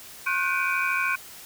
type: tone cluster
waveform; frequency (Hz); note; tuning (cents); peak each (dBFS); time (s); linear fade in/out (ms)
sine; 1078 / 1462 / 1535 / 2305 / 2481; C#6 / F#6 / G6 / D7 / D#7; -49 / -21 / -37 / -33 / -6; -29; 0.26-1.16; 10
effects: white hiss -44 dBFS RMS until 1.45 s